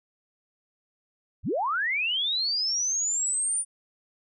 sine linear sweep, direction up, 36.5 to 9397 Hz, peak -24 dBFS, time 1.43-3.65 s, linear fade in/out 50 ms, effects none

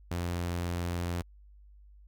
sawtooth tone, 87 Hz, F2, 6 cents flat, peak -27 dBFS, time 0.11-1.22 s, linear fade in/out 5 ms, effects added 50 Hz sine -52 dBFS peak until 2.07 s

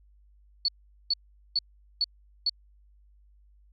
sine tone bursts, 4432 Hz, C#8, 1 cent flat, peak -22 dBFS, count 5, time 0.65-2.495 s, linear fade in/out 2 ms, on 33 ms, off 420 ms, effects added 50 Hz sine -56 dBFS peak until 3.72 s

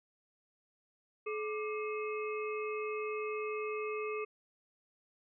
harmonic tone with a mistuned harmonic, 427.6 Hz, A4, 49 cents flat, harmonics 1 / 3 / 5 / 6, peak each -36 / -42 / -48 / -44 dBFS, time 1.26-4.25 s, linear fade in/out 10 ms, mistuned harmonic 3, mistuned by -140 cents, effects none

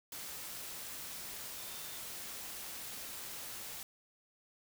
sine tone in noise, 3594 Hz, A7, 36 cents sharp, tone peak -56 dBFS, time 1.58-1.98 s, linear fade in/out 2 ms, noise white, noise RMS -45 dBFS, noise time 0.12-3.83 s, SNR -14 dB, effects none

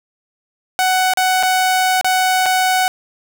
sawtooth tone with dropouts, 745 Hz, F#5, 12 cents sharp, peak -9 dBFS, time 0.79-2.88 s, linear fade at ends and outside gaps 0 ms, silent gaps 1.136-1.173 / 1.428-1.433 / 2.012-2.045 / 2.458-2.462 s, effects none

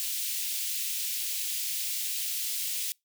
white high-pass noise, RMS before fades -32 dBFS, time 0-2.92 s, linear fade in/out 0 ms, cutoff 2500 Hz, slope 24 dB/octave, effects noise-tail reverb RT60 0.2 s tail -26 dB re dry

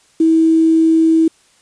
sine tone with quantisation, 323.6 Hz, E4, 32 cents flat, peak -8 dBFS, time 0.2-1.28 s, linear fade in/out 5 ms, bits 6, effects white hiss -53 dBFS RMS until 1.61 s + resampled to 22050 Hz

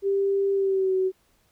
sine tone with pitch glide, 394.5 to 376 Hz, G4 to F#4, +11 to +28 cents, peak -20 dBFS, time 0.02-1.12 s, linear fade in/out 50 ms, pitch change -83 cents, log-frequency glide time 0.53-0.94 s, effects pink hiss -65 dBFS RMS until 1.51 s

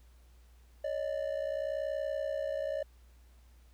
triangle ring-modulated tone, 590 Hz, D5, 8 cents sharp, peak -27 dBFS, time 0.84-2.83 s, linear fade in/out 5 ms, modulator 30.4 Hz, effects added 60 Hz sine -56 dBFS peak until 3.73 s + pink hiss -69 dBFS RMS until 3.73 s

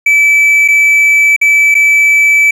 triangle tone with dropouts, 2308 Hz, D7, 31 cents flat, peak -3 dBFS, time 0.06-2.51 s, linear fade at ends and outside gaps 5 ms, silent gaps 0.679-0.684 / 1.364-1.413 / 1.744-1.75 s, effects none

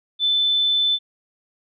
sine tone, 3520 Hz, A7, in tune, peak -16 dBFS, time 0.19-0.99 s, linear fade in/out 50 ms, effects none

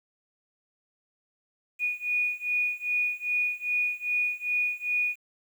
sine beating tone pair, 2459 / 2461.5 Hz, D#7 / D#7, -21 / -19 cents, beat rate 2.5 Hz, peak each -29 / -28 dBFS, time 1.79-5.16 s, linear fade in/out 50 ms, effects 9-bit

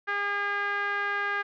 5% pulse tone with low-pass filter, 405.6 Hz, G#4, 41 cents flat, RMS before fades -29 dBFS, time 0.07-1.43 s, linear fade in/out 20 ms, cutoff 1600 Hz, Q 3.6, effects none

